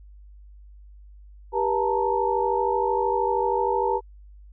sine tone cluster, 394.6 / 482 / 874 / 927 Hz, G4 / B4 / A5 / A#5, +11 / -42 / -12 / -10 cents, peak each -26 dBFS, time 1.52-4.01 s, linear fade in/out 50 ms, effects added 50 Hz sine -44 dBFS peak until 4.52 s

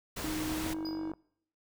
pink noise, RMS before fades -38 dBFS, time 0.16-0.74 s, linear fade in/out 10 ms
triangle tone with pitch glide, 311.1 to 318.6 Hz, D#4 to D#4, 0 to +41 cents, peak -32 dBFS, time 0.24-1.12 s, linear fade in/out 5 ms, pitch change +41 cents, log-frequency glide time 0.47-0.72 s
click train, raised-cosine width 1 ms, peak -31 dBFS, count 29, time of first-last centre 0.56-1.136 s, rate 48.6 Hz
triangle tone with exponential decay, 4935 Hz, D#8, 15 cents flat, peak -37 dBFS, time 0.85-1.11 s, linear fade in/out 5 ms, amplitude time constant 55 ms
effects noise-tail reverb RT60 0.7 s tail -23 dB re dry

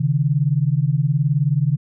sine beating tone pair, 135.1 / 154.1 Hz, C#3 / D#3, -44 / -16 cents, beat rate 19 Hz, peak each -18 dBFS, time 0-1.77 s, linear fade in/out 10 ms, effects none

